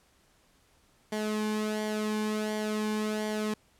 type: tone with flanger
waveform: sawtooth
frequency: 213.8 Hz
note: A3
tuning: 49 cents flat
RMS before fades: -31 dBFS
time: 1.12-3.54 s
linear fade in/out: 5 ms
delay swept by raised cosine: 0.76 to 1.54 ms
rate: 1.4 Hz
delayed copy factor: -0.6
effects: pink hiss -65 dBFS RMS until 3.79 s + low-pass 12000 Hz 12 dB/octave